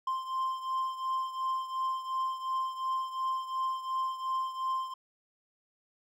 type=beating tone pair; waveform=triangle; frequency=1046.5 / 1049.3 Hz; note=C6 / C6; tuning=0 / +5 cents; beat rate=2.8 Hz; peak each=-30 / -35 dBFS; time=0.07-4.94 s; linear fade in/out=5 ms; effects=none